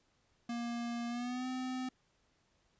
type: tone with pitch glide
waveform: square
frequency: 236.3 to 256.2 Hz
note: A#3 to C4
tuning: +24 to -36 cents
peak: -37 dBFS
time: 0.49-1.89 s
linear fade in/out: 5 ms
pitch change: +140 cents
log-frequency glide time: 1.08-1.47 s
effects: pink hiss -74 dBFS RMS until 2.79 s + resampled to 16000 Hz